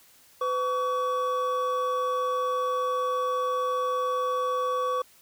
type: tone pair together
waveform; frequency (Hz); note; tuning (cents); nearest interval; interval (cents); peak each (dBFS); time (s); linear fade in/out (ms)
triangle; 505 / 1133.7; B4 / C#6; +39 / +39; octave + major second; 1400; -26 / -25; 0.41-5.02; 5
effects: white hiss -57 dBFS RMS until 5.21 s